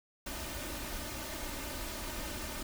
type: noise with comb filter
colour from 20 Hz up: pink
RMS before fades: -40 dBFS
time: 0.26-2.63 s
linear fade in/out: 5 ms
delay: 3.3 ms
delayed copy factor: +0.6
effects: none